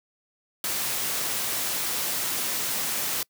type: noise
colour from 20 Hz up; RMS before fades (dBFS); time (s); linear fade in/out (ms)
white; -28; 0.64-3.23; 2
effects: noise-tail reverb RT60 0.1 s tail -25 dB re dry + high-pass 100 Hz 12 dB/octave